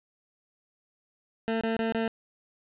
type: tone bursts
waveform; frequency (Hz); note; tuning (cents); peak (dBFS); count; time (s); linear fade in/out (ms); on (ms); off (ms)
20% pulse; 225.4; A3; +42; -21; 4; 1.48-2.078; 0; 130; 26
effects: resampled to 8000 Hz + 10-bit